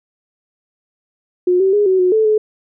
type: tone with pitch steps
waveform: sine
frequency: 360.1 / 383.6 / 413.5 / 375.9 / 364.5 / 437.9 / 428.9 Hz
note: F#4 / G4 / G#4 / F#4 / F#4 / A4 / A4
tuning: -47 / -37 / -8 / +27 / -26 / -8 / -44 cents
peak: -10 dBFS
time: 1.47-2.38 s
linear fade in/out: 5 ms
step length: 130 ms
effects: none